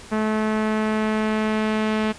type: tone with low-pass filter sweep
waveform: sawtooth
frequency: 216.4 Hz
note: A3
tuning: 29 cents flat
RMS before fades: -22 dBFS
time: 0.11-2.13 s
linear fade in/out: 20 ms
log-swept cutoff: 1700 to 2900 Hz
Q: 1.2
effects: pink hiss -42 dBFS RMS until 2.18 s + resampled to 22050 Hz